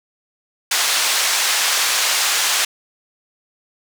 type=band-pass noise; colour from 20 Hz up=white; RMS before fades=-18 dBFS; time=0.71-2.65 s; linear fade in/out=5 ms; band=820 to 7000 Hz; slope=12 dB/octave; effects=none